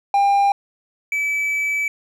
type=tone pair in turn; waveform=triangle; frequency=800 / 2301 Hz; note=G5 / D7; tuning=+35 / -36 cents; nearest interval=octave + tritone; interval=1829 cents; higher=second; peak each=-11 / -17 dBFS; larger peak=first; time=0.14-0.52 / 1.12-1.88 s; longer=second; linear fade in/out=2 ms; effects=none